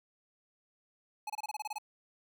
square tone bursts, 850 Hz, G#5, 40 cents sharp, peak -36 dBFS, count 10, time 1.27-1.784 s, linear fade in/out 5 ms, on 28 ms, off 26 ms, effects none

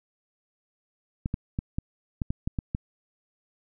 clicks, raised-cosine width 5 ms, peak -15 dBFS, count 9, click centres 1.259 / 1.341 / 1.589 / 1.785 / 2.218 / 2.305 / 2.475 / 2.588 / 2.749 s, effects none

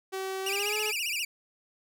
sawtooth tone with pitch glide, 382 to 426.3 Hz, G4 to G#4, -45 to +45 cents, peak -28 dBFS, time 0.12-0.92 s, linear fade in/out 20 ms, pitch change +190 cents, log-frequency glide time 0.43-0.77 s
sawtooth tone with vibrato, 2596 Hz, E7, 27 cents flat, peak -26 dBFS, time 0.46-1.25 s, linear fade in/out 5 ms, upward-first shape sine, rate 15 Hz, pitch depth 200 cents each way
effects none

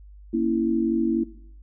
sine chord, A# diminished, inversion none, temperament equal, 233.1 / 277.2 / 329.6 Hz, A#3 / C#4 / E4, 0 / 0 / 0 cents, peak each -24 / -28 / -23 dBFS, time 0.33-1.24 s, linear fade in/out 10 ms, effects noise-tail reverb RT60 0.6 s tail -17 dB re dry + added 50 Hz sine -43 dBFS peak until 1.62 s

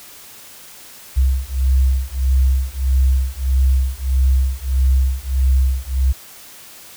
sine beating tone pair, 64.8 / 66.4 Hz, C2 / C2, -16 / +26 cents, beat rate 1.6 Hz, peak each -16 dBFS, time 1.16-6.13 s, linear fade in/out 20 ms, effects white hiss -40 dBFS RMS until 6.96 s

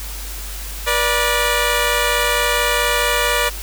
10% pulse tone pair together, 482.7 / 587.3 Hz, B4 / D5, -40 / 0 cents, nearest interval minor third, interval 340 cents, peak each -10 dBFS, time 0.86-3.5 s, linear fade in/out 20 ms, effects added 50 Hz sine -28 dBFS peak until 3.62 s + white hiss -32 dBFS RMS until 3.62 s

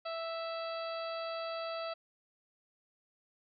harmonic tone, 659.3 Hz, E5, in tune, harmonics 1 / 2 / 3 / 4 / 5 / 6 / 7, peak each -38 / -42 / -53 / -49 / -53 / -51 / -50 dBFS, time 0.05-1.94 s, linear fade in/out 10 ms, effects none

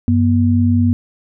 sine tone pair together, 95.73 / 240.7 Hz, G2 / B3, -41 / -44 cents, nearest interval octave + major third, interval 1597 cents, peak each -13 dBFS, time 0.08-0.93 s, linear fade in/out 0 ms, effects none

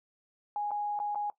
sine tone with dropouts, 828 Hz, G#5, 5 cents flat, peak -30 dBFS, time 0.56-1.3 s, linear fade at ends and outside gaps 1 ms, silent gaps 0.708-0.715 / 0.991-1 / 1.148-1.156 s, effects noise-tail reverb RT60 0.1 s tail -17 dB re dry

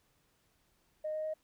sine tone with pitch steps, 617 / 620.9 / 624.9 Hz, D#5 / D#5 / D#5, -15 / -4 / +7 cents, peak -33 dBFS, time 1.04-1.34 s, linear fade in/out 10 ms, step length 100 ms, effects tanh soft clip ceiling -29 dBFS + pink hiss -73 dBFS RMS until 1.43 s

